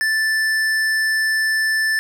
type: tone with hard clipping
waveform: sine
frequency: 1760 Hz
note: A6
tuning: in tune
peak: -18 dBFS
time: 0.01-1.99 s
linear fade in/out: 0 ms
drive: 12 dB
effects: none